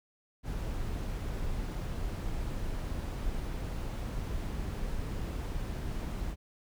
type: noise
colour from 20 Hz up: brown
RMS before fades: -35 dBFS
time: 0.43-6.36 s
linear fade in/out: 50 ms
effects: none